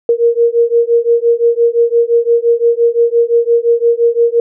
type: beating tone pair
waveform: sine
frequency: 465.8 / 471.6 Hz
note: A#4 / A#4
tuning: -1 / +20 cents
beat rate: 5.8 Hz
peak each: -11 dBFS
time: 0.09-4.4 s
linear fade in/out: 2 ms
effects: none